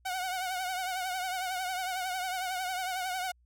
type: tone with vibrato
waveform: sawtooth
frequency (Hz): 740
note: F#5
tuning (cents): 0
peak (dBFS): -28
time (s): 0.05-3.32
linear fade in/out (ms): 10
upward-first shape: triangle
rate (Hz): 11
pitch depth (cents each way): 71
effects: added 60 Hz sine -62 dBFS peak until 3.45 s